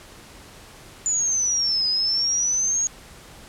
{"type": "exponential two-way sweep", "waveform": "sine", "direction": "down then up", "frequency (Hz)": [7040, 4978, 6660], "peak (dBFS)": -19, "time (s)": [1.06, 2.87], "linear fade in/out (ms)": 0, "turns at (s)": 1.88, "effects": ["pink hiss -45 dBFS RMS until 3.48 s", "low-pass 11000 Hz 12 dB/octave"]}